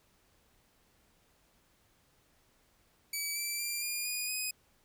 10% pulse tone with pitch steps, 2291 / 2332 / 2375 / 2417 / 2461 / 2506 Hz, D7 / D7 / D7 / D7 / D#7 / D#7, -44 / -13 / +19 / +49 / -20 / +12 cents, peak -25 dBFS, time 3.13-4.51 s, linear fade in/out 5 ms, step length 230 ms, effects pink hiss -69 dBFS RMS until 4.84 s

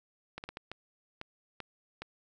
clicks, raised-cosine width 0.3 ms, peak -24 dBFS, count 8, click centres 0.38 / 0.439 / 0.49 / 0.571 / 0.716 / 1.214 / 1.603 / 2.02 s, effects none

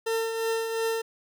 40% pulse tone with tremolo, 452.1 Hz, A4, 47 cents sharp, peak -23 dBFS, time 0.06-1.02 s, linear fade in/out 10 ms, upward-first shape triangle, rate 2.8 Hz, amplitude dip 50%, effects none

